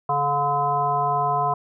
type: harmonic tone with a mistuned harmonic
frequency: 142.9 Hz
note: D3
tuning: 47 cents flat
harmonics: 1 / 3 / 5 / 7 / 9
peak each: -30 / -31 / -23 / -22 / -31 dBFS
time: 0.09-1.54 s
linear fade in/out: 5 ms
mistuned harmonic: 7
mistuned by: +34 cents
effects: none